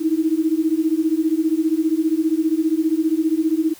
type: beating tone pair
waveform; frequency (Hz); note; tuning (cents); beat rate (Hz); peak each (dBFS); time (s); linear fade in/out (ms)
sine; 311.1 / 326.1; D#4 / E4; 0 / -19; 15; -19 / -19; 0-3.74; 20
effects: white hiss -45 dBFS RMS until 3.79 s